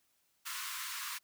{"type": "high-pass noise", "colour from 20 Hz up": "pink", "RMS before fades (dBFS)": -41, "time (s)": [0.45, 1.19], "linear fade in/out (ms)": 20, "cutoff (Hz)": 1000, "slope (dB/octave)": 96, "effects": ["white hiss -75 dBFS RMS until 1.23 s"]}